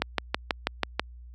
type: click train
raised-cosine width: 0.3 ms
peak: -7 dBFS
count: 7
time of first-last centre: 0.02-0.996 s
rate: 6.15 Hz
effects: added 60 Hz sine -22 dBFS peak until 1.34 s + high-pass 200 Hz 12 dB/octave